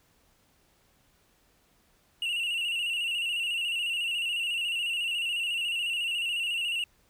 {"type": "tone with vibrato", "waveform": "triangle", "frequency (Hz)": 2794, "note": "F7", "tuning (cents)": 0, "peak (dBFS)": -26, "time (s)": [2.22, 6.84], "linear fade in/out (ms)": 2, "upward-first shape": "square", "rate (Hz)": 14, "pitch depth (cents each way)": 50, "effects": ["pink hiss -66 dBFS RMS until 7.09 s"]}